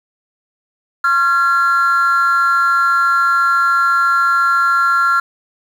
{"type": "tone with amplitude modulation", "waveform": "triangle", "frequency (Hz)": 1377, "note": "F6", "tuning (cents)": -25, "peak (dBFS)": -4, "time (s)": [1.04, 5.2], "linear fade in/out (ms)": 5, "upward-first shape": "sine", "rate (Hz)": 297, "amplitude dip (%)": 80, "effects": ["tanh soft clip ceiling -5 dBFS", "7-bit"]}